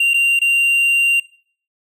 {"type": "tone with dropouts", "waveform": "triangle", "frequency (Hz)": 2772, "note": "F7", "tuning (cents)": -14, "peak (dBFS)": -10, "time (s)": [0, 1.2], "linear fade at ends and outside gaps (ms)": 5, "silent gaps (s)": [[0.136, 0.141], [0.392, 0.415]], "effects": ["noise-tail reverb RT60 0.5 s tail -21 dB re dry"]}